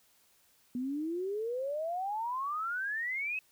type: exponential sweep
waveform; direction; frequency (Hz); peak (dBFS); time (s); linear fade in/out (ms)
sine; up; 241.6 to 2601; -32; 0.75-3.39; 2
effects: white hiss -67 dBFS RMS until 3.51 s